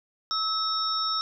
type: tone cluster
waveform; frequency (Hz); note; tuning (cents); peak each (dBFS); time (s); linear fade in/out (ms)
sine; 1298 / 3772 / 5410; E6 / A#7 / E8; -27 / +20 / +44; -28 / -33 / -28; 0.31-1.21; 0
effects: none